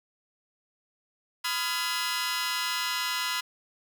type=chord; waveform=15% pulse; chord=F half-diminished seventh; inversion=second; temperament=just; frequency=1005.8 / 1257.2 / 1396.9 / 1676.3 Hz; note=Cb6 / Eb6 / F6 / Ab6; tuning=+31 / +18 / 0 / +16 cents; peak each=-25 / -30 / -27 / -29 dBFS; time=1.44-3.41 s; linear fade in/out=10 ms; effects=none